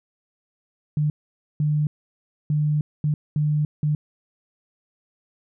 sine tone bursts at uneven times, 150 Hz, D3, 37 cents sharp, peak -18 dBFS, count 6, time 0.97-1.1 / 1.6-1.87 / 2.5-2.81 / 3.04-3.14 / 3.36-3.65 / 3.83-3.95 s, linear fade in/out 2 ms, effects none

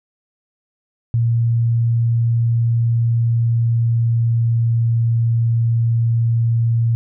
sine tone with pitch glide, 116.54 to 115.8 Hz, A#2 to A#2, 0 to -11 cents, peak -13 dBFS, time 1.14-6.95 s, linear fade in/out 0 ms, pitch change -11 cents, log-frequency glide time 3-4.92 s, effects none

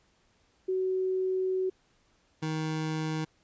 sine / 25% pulse tone pair in turn, 374.5 / 157.19 Hz, F#4 / D#3, +21 / +18 cents, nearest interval octave + minor third, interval 1503 cents, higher first, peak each -26 dBFS, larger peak neither, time 0.68-1.7 / 2.42-3.25 s, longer first, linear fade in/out 10 ms, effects pink hiss -68 dBFS RMS until 3.43 s + resampled to 16000 Hz

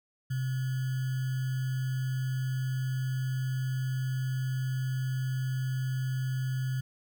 sine tone with sample-and-hold, 130 Hz, C3, 11 cents flat, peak -28 dBFS, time 0.3-6.81 s, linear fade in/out 10 ms, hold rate 1575 Hz, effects none

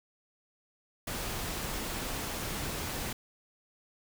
pink noise, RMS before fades -36 dBFS, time 1.07-3.13 s, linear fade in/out 5 ms, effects none

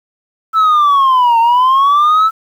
sine linear two-way sweep, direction down then up, 1325 to 908 to 1325 Hz, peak -4 dBFS, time 0.53-2.31 s, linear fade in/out 50 ms, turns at 1.39 s, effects tanh soft clip ceiling -6 dBFS + 7-bit

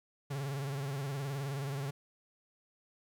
45% pulse tone with vibrato, 138.59 Hz, C#3, in tune, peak -35 dBFS, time 0.3-1.91 s, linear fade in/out 10 ms, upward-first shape sine, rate 19 Hz, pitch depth 79 cents each way, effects 12-bit

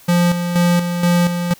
square tone with tremolo, 174.61 Hz, F3, in tune, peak -12 dBFS, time 0.08-1.54 s, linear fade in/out 10 ms, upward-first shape square, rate 2.1 Hz, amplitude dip 55%, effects white hiss -45 dBFS RMS until 1.59 s

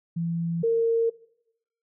sine tone pair in turn, 168 / 458.5 Hz, E3 / A#4, +33 / -29 cents, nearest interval octave + perfect fourth, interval 1738 cents, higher second, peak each -25 / -19 dBFS, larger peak second, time 0.16-0.63 / 0.63-1.1 s, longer neither, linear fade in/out 10 ms, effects noise-tail reverb RT60 0.8 s tail -21 dB re dry

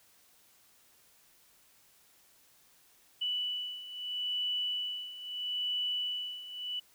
sine beating tone pair, 2966 / 2966.77 Hz, F#7 / F#7, +4 / +4 cents, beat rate 0.77 Hz, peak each -38 / -34 dBFS, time 3.21-6.8 s, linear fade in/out 10 ms, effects white hiss -64 dBFS RMS until 6.94 s

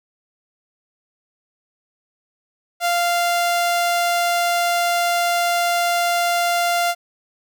sawtooth tone, 695 Hz, F5, 9 cents flat, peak -13 dBFS, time 2.8-6.95 s, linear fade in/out 50 ms, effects none

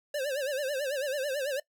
square tone with vibrato, 554.4 Hz, C#5, in tune, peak -30 dBFS, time 0.14-1.6 s, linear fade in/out 5 ms, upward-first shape sine, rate 9.1 Hz, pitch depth 130 cents each way, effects noise-tail reverb RT60 0.1 s tail -20 dB re dry

